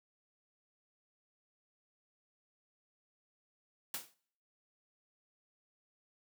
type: noise with exponential decay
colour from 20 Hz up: white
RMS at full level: -36 dBFS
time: 3.94-4.14 s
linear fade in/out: 2 ms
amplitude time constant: 42 ms
effects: noise-tail reverb RT60 0.6 s tail -23 dB re dry + high-pass 150 Hz 12 dB/octave